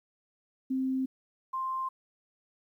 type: tone pair in turn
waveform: sine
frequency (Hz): 262.3 / 1049.2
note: C4 / C6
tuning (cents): +4 / +4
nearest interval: 2 octaves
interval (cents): 2400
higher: second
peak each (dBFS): -27 / -30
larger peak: first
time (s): 0.7-1.06 / 1.53-1.89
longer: neither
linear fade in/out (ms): 10
effects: 11-bit